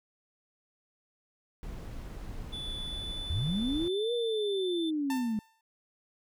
brown noise, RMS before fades -40 dBFS, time 1.63-3.88 s, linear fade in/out 0 ms
triangle tone with pitch glide, 3473 to 3542 Hz, A7 to A7, -23 to +11 cents, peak -36 dBFS, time 2.52-4.91 s, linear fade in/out 20 ms, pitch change +34 cents, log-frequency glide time 2.79-4.02 s
sine linear two-way sweep, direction up then down, 69.3 to 483.2 to 208.4 Hz, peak -28 dBFS, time 3.3-5.39 s, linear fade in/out 0 ms, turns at 4.13 s
sawtooth tone with exponential decay, 893 Hz, A5, 25 cents sharp, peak -29 dBFS, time 5.1-5.61 s, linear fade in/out 2 ms, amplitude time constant 110 ms
effects none

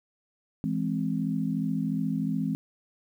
sine chord, E augmented, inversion none, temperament equal, 164.81 / 207.7 / 261.6 Hz, E3 / G#3 / B#3, 0 / 0 / 0 cents, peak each -30 dBFS, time 0.64-2.55 s, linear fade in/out 0 ms, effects 10-bit

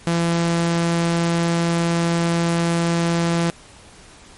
sawtooth tone, 169 Hz, E3, 43 cents sharp, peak -13 dBFS, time 0.07-3.5 s, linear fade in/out 0 ms, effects pink hiss -45 dBFS RMS until 4.37 s + MP3 48 kbps

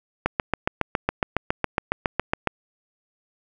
click train, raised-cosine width 0.5 ms, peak -5 dBFS, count 17, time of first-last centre 0.26-2.473 s, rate 7.23 Hz, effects none

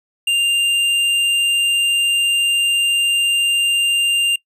sine tone with hard clipping, 2794 Hz, F7, in tune, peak -15 dBFS, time 0.27-4.36 s, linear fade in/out 5 ms, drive 8 dB, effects noise-tail reverb RT60 0.1 s tail -23 dB re dry + resampled to 32000 Hz

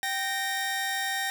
sawtooth tone pair together, 779 / 1852.8 Hz, G5 / A#6, -11 / -11 cents, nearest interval octave + minor third, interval 1500 cents, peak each -28 / -26 dBFS, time 0.03-1.3 s, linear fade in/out 0 ms, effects none

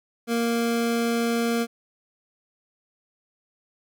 25% pulse tone, 233.1 Hz, A#3, in tune, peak -18 dBFS, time 0.27-1.67 s, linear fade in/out 50 ms, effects none

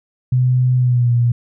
sine tone with pitch glide, 126.5 to 119.75 Hz, B2 to A#2, +42 to +47 cents, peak -11 dBFS, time 0.32-1.32 s, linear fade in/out 5 ms, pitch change -95 cents, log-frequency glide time 0.77-1.12 s, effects none

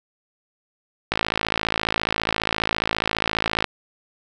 click train, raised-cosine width 0.3 ms, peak -4 dBFS, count 139, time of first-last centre 1.12-3.643 s, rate 54.7 Hz, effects none

